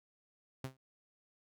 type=tone with exponential decay; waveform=sawtooth; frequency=131.4 Hz; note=C3; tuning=8 cents sharp; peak=-33 dBFS; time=0.64-0.77 s; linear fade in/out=5 ms; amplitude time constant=27 ms; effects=none